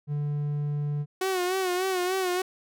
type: tone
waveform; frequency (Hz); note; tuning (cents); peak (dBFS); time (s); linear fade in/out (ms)
triangle; 146.5; D3; -4; -24; 0.07-1.06; 50
type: tone with vibrato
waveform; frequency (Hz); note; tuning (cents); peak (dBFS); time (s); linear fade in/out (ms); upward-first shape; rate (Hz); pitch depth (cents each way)
sawtooth; 369.4; F#4; -3; -21; 1.21-2.42; 5; sine; 3.4; 63
effects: none